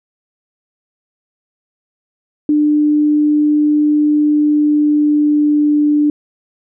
sine tone with pitch glide, 298.7 to 296.3 Hz, D4 to D4, +29 to +15 cents, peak -9 dBFS, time 2.49-6.1 s, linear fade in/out 2 ms, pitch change -14 cents, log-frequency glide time 4.13-5.86 s, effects none

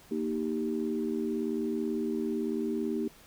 sine chord, Eb major, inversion second, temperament equal, 233.1 / 311.1 / 392 Hz, Bb3 / Eb4 / G4, 0 / 0 / 0 cents, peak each -32 / -33 / -33 dBFS, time 0.11-3.08 s, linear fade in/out 5 ms, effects tanh soft clip ceiling -19 dBFS + pink hiss -56 dBFS RMS until 3.26 s

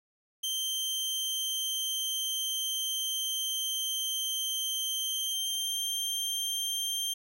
sawtooth tone with pitch glide, 3136 to 3165 Hz, G7 to G7, 0 to +16 cents, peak -27 dBFS, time 0.43-7.14 s, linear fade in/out 10 ms, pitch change +16 cents, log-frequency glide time 5-5.82 s, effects none

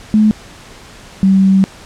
sine tone pair in turn, 214.4 / 192.22 Hz, A3 / G3, -45 / -34 cents, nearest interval major second, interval 189 cents, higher first, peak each -6 dBFS, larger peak neither, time 0.14-0.31 / 1.23-1.64 s, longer second, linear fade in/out 0 ms, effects pink hiss -37 dBFS RMS until 1.85 s + low-pass 8000 Hz 12 dB/octave

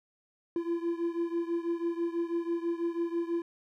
triangle beating tone pair, 337.4 / 343.5 Hz, E4 / F4, +40 / -29 cents, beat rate 6.1 Hz, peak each -29 / -32 dBFS, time 0.56-3.42 s, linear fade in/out 2 ms, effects none

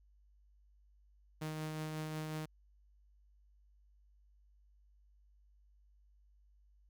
sawtooth tone with tremolo, 155.56 Hz, D#3, in tune, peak -34 dBFS, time 1.41-2.46 s, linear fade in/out 10 ms, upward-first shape triangle, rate 5.5 Hz, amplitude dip 30%, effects added 50 Hz sine -64 dBFS peak until 6.89 s

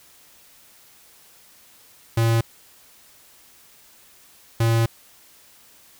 square tone bursts at uneven times, 114.5 Hz, A#2, 31 cents flat, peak -17 dBFS, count 2, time 2.17-2.41 / 4.6-4.86 s, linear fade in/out 5 ms, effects white hiss -52 dBFS RMS until 5.99 s

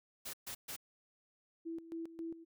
white noise bursts, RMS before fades -44 dBFS, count 3, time 0.25-0.765 s, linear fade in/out 10 ms, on 85 ms, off 130 ms
sine tone with tremolo, 330 Hz, E4, 2 cents sharp, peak -39 dBFS, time 1.65-2.45 s, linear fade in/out 20 ms, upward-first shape square, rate 3.7 Hz, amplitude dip 75%
effects none

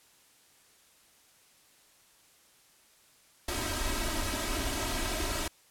pink noise with comb filter, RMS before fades -32 dBFS, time 3.48-5.48 s, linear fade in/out 5 ms, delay 3.1 ms, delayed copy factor +0.9, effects white hiss -62 dBFS RMS until 5.7 s + low-pass 12000 Hz 12 dB/octave

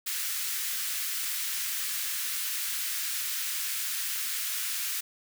white high-pass noise, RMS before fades -32 dBFS, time 0.06-5.01 s, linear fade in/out 10 ms, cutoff 1400 Hz, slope 24 dB/octave, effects none

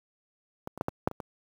clicks, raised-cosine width 1 ms, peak -22 / -27 / -14 / -14 / -9 / -24 / -22 dBFS, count 7, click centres 0.674 / 0.776 / 0.811 / 0.884 / 1.075 / 1.113 / 1.202 s, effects high-pass 80 Hz 12 dB/octave + 8-bit

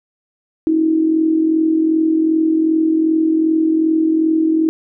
sine tone with amplitude modulation, 319.6 Hz, D#4, 47 cents sharp, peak -9 dBFS, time 0.67-4.69 s, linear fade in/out 0 ms, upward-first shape sine, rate 42.6 Hz, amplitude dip 55%, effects none

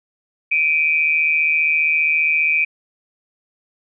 sine tone pair together, 2334 / 2489 Hz, D7 / D#7, -11 / 0 cents, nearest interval minor second, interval 111 cents, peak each -17 dBFS, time 0.51-2.65 s, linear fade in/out 10 ms, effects none

